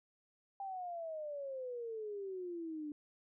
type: exponential sweep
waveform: sine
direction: down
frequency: 797 to 292.6 Hz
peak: -40 dBFS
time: 0.6-2.92 s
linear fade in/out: 2 ms
effects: none